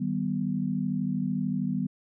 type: chord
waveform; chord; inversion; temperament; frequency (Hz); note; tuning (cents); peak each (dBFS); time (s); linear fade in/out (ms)
sine; Eb augmented; none; equal with one note detuned; 155.56 / 193.75 / 246.9; Eb3 / G3 / B3; 0 / -20 / 0; -32 / -29 / -30; 0-1.87; 10
effects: none